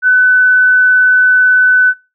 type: tone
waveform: sine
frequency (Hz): 1503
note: F#6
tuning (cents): +27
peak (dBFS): -5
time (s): 0.02-1.94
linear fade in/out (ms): 50
effects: noise-tail reverb RT60 0.3 s tail -26 dB re dry